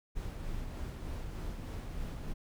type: noise with tremolo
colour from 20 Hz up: brown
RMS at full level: -38 dBFS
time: 0.15-2.34 s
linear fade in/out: 20 ms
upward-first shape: sine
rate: 3.3 Hz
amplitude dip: 30%
effects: none